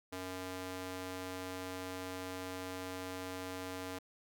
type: tone with high-pass filter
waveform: square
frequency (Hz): 92.5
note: F#2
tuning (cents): 0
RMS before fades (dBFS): -43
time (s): 0.12-3.99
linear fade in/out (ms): 10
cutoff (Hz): 280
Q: 0.67
effects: none